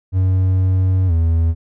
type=tone with pitch glide; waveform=triangle; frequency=93.5 to 82.34 Hz; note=F#2 to E2; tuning=+19 to -1 cents; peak=-10 dBFS; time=0.12-1.55 s; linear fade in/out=50 ms; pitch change=-220 cents; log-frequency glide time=1.07-1.12 s; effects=none